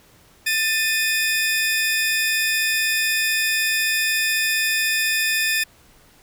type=tone pair together; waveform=sawtooth; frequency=1779.9 / 2489 Hz; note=A6 / D#7; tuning=+19 / 0 cents; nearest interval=tritone; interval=581 cents; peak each=-18 dBFS; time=0.46-5.64 s; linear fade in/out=10 ms; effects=pink hiss -53 dBFS RMS until 6.22 s